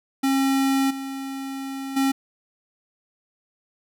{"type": "tone with level steps", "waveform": "square", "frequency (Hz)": 270, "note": "C#4", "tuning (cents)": -45, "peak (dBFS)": [-19, -30, -19], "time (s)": [0.23, 2.12], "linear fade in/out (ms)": 10, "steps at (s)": [0.9, 1.96], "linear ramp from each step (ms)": 10, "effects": []}